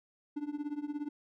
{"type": "tone with tremolo", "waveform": "triangle", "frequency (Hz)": 293.7, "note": "D4", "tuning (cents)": 0, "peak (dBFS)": -29, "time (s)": [0.36, 1.09], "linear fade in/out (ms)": 10, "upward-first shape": "triangle", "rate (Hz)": 17, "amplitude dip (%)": 95, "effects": []}